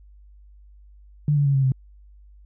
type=tone with pitch steps; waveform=sine; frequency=147.8 / 143.51 / 139.34 / 135.3 / 131.37 Hz; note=D3 / D3 / C#3 / C#3 / C3; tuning=+11 / -40 / +9 / -42 / +7 cents; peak=-16 dBFS; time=1.28-1.72 s; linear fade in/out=2 ms; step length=88 ms; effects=added 50 Hz sine -46 dBFS peak until 2.45 s